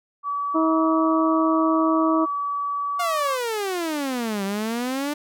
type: tone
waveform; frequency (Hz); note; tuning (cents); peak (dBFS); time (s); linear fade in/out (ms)
sine; 1144; D6; -46; -23; 0.23-3.38; 50
type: harmonic tone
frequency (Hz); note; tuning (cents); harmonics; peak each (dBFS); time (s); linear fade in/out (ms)
320.7; E4; -48; 1 / 2 / 3 / 4; -19 / -25 / -29 / -31; 0.54-2.26; 20
type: exponential two-way sweep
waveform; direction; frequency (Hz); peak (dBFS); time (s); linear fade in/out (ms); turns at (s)
sawtooth; down then up; 718 to 192.9 to 299.1; -20; 2.99-5.14; 10; 4.44
effects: none